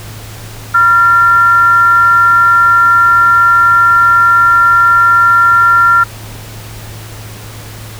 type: tone with frequency modulation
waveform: sine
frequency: 1380 Hz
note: F6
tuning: 21 cents flat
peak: -4 dBFS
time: 0.74-6.04 s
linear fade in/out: 10 ms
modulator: 404 Hz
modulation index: 0.32
effects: added 108 Hz sine -28 dBFS peak until 7.99 s + pink hiss -31 dBFS RMS until 7.99 s